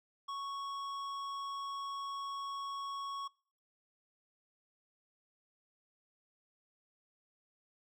triangle tone with hard clipping, 1108.7 Hz, C#6, in tune, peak -40 dBFS, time 0.28-3.28 s, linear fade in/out 10 ms, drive 14 dB, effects noise-tail reverb RT60 0.5 s tail -25 dB re dry

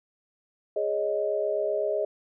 sine chord, Ab suspended fourth, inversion none, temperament equal, 415.3 / 554.4 / 622.3 Hz, Ab4 / Db5 / Eb5, 0 / 0 / 0 cents, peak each -29 / -31 / -27 dBFS, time 0.76-2.05 s, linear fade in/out 5 ms, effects none

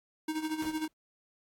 square tone with tremolo, 312.8 Hz, D#4, 9 cents sharp, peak -30 dBFS, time 0.28-0.88 s, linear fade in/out 5 ms, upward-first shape sine, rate 13 Hz, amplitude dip 70%
pink noise with exponential decay, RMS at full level -41 dBFS, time 0.62-0.93 s, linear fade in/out 2 ms, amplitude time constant 66 ms
effects AAC 64 kbps

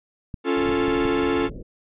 clicks, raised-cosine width 5 ms, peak -19 dBFS, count 4, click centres 0.342 / 0.692 / 0.882 / 1.054 s
45% pulse chord, Db augmented, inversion none, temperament equal, 277.2 / 349.2 / 440 Hz, Db4 / F4 / A4, 0 / 0 / 0 cents, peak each -24 dBFS, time 0.44-1.5 s, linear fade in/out 50 ms
pink low-pass noise, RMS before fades -36 dBFS, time 0.56-1.63 s, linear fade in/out 10 ms, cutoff 520 Hz, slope 48 dB/octave
effects resampled to 8000 Hz

